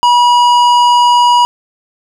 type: tone with tanh clipping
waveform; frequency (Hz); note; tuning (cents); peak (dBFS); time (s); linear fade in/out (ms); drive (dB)
sine; 968; B5; -35; -7; 0.03-1.45; 0; 13
effects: none